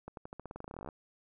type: accelerating click train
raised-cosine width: 1 ms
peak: -29 dBFS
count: 21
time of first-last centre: 0.08-0.888 s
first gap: 92 ms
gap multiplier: 0.9
effects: none